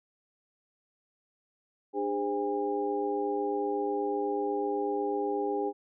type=tone cluster; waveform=sine; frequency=297.6 / 405.7 / 520 / 810 Hz; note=D4 / G#4 / C5 / G#5; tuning=+23 / -41 / -11 / -43 cents; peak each=-35 / -30 / -38 / -34 dBFS; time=1.93-5.73 s; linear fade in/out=50 ms; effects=none